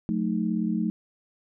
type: chord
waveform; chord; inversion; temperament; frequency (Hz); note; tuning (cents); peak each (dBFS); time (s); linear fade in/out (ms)
sine; D# diminished; first; equal with one note detuned; 182.45 / 220 / 311.1; F#3 / A3 / D#4; -24 / 0 / 0; -28 / -26 / -31; 0.09-0.9; 0
effects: none